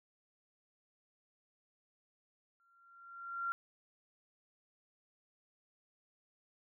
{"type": "tone with exponential growth", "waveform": "sine", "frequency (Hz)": 1378, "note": "F6", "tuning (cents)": -24, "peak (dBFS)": -32, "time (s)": [2.6, 3.52], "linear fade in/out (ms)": 0, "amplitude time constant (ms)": 200, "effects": []}